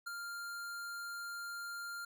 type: tone with ADSR envelope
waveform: square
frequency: 1396.9 Hz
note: F6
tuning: in tune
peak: -38 dBFS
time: 0.06-2.05 s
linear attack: 15 ms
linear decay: 8 ms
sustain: -4 dB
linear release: 5 ms
effects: none